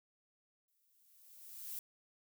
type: noise with exponential growth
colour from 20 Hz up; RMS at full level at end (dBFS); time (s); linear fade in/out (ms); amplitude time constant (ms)
violet; -42; 0.68-1.79; 1; 240
effects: none